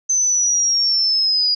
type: linear sweep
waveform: sine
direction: down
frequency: 6170 to 4867 Hz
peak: -14 dBFS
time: 0.09-1.55 s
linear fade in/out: 10 ms
effects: none